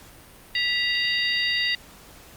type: harmonic tone with a mistuned harmonic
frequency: 934 Hz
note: A#5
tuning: 3 cents sharp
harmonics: 2 / 3 / 4 / 5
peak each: -25 / -27 / -28 / -29 dBFS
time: 0.55-1.75 s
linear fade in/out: 2 ms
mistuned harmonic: 2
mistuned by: +87 cents
effects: pink hiss -48 dBFS RMS until 2.36 s + Opus 48 kbps